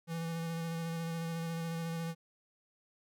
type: tone with vibrato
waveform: square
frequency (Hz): 165.7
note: E3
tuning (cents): +9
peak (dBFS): -36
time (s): 0.07-2.15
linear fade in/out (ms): 50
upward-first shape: square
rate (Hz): 14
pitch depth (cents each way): 14
effects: none